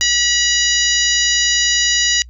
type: harmonic tone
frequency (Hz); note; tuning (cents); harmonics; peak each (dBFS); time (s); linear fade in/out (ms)
970; B5; -31; 2 / 3 / 4 / 5 / 6 / 7; -20 / -20 / -20 / -20 / -20 / -20; 0.01-2.22; 0
effects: noise-tail reverb RT60 0.1 s tail -26 dB re dry + added 60 Hz sine -35 dBFS peak until 2.29 s